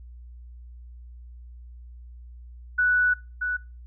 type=tone pair in turn; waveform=sine; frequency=1480 / 1480 Hz; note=F#6 / F#6; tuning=0 / 0 cents; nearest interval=unison; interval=0 cents; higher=neither; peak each=-18 / -24 dBFS; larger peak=first; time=2.78-3.14 / 3.41-3.57 s; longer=first; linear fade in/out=10 ms; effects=noise-tail reverb RT60 0.3 s tail -23 dB re dry + added 60 Hz sine -41 dBFS peak until 3.86 s